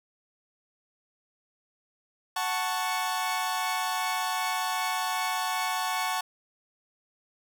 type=chord; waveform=sawtooth; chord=F# minor; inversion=none; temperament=equal; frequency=740 / 880 / 1108.7 Hz; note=F#5 / A5 / C#6; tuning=0 / 0 / 0 cents; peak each=-28 dBFS; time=2.36-6.21 s; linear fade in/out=5 ms; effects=none